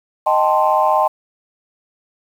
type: chord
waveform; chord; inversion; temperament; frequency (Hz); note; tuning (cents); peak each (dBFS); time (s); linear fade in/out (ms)
sine; A half-diminished seventh; second; equal; 622.3 / 784 / 880 / 1046.5; Eb5 / G5 / A5 / C6; 0 / 0 / 0 / 0; -17; 0.26-1.08; 10
effects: tanh soft clip ceiling -2 dBFS + 7-bit

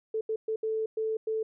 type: tone bursts at uneven times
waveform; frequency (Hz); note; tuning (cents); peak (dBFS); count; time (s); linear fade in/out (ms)
sine; 440; A4; 0; -27; 6; 0.14-0.21 / 0.29-0.36 / 0.48-0.56 / 0.63-0.86 / 0.97-1.17 / 1.27-1.43; 5
effects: none

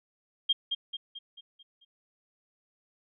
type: tone with echo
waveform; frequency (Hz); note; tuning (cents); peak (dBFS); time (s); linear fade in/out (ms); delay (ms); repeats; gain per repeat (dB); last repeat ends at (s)
sine; 3212; G7; +41; -21; 0.49-0.53; 10; 220; 6; -6; 1.85
effects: none

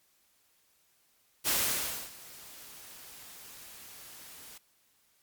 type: noise with ADSR envelope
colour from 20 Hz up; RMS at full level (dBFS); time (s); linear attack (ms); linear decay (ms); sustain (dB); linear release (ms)
white; -27; 1.44-4.58; 38; 620; -22; 6
effects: white hiss -69 dBFS RMS until 5.22 s + MP3 96 kbps

